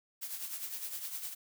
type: noise with tremolo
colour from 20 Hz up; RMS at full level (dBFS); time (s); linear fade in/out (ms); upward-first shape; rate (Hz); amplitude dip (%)
blue; -38; 0.21-1.35; 20; triangle; 9.8; 65
effects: none